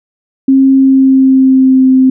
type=tone with pitch glide; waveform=sine; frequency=268 to 260.7 Hz; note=C4 to C4; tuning=+42 to -6 cents; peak=-3 dBFS; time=0.48-2.1 s; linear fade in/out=5 ms; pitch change=-48 cents; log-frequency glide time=0.75-1.88 s; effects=none